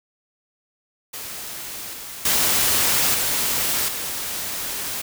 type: noise with level steps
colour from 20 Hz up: white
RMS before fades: -33 / -35 / -19 / -22 / -28 dBFS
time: 1.13-5.02 s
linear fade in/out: 10 ms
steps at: 1.93 / 2.25 / 3.14 / 3.88 s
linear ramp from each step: 5 ms
effects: none